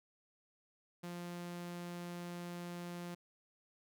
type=tone; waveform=sawtooth; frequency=174.61 Hz; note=F3; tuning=in tune; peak=-39 dBFS; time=1.03-3.15 s; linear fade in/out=10 ms; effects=none